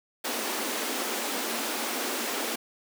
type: high-pass noise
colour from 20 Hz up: pink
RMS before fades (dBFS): -31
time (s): 0.24-2.56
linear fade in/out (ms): 10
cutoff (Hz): 220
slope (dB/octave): 96
effects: none